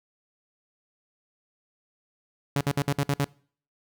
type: tone bursts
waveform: sawtooth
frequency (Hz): 141.6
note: C#3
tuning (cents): +37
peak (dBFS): -18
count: 7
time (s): 2.56-3.244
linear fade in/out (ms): 2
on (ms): 48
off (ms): 58
effects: noise-tail reverb RT60 0.5 s tail -24 dB re dry